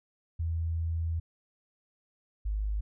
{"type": "tone pair in turn", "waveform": "sine", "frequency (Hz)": [82.41, 51.77], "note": ["E2", "G#1"], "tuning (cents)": [0, -5], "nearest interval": "minor sixth", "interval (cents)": 805, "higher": "first", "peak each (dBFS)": -28, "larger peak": "neither", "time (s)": [[0.39, 1.2], [2.45, 2.81]], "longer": "first", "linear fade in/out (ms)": 10, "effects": []}